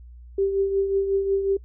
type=tone with tremolo; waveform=sine; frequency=392 Hz; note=G4; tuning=in tune; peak=-17 dBFS; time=0.38-1.57 s; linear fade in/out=5 ms; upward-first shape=triangle; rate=5.5 Hz; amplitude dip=60%; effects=noise-tail reverb RT60 0.1 s tail -23 dB re dry + added 60 Hz sine -41 dBFS peak until 1.64 s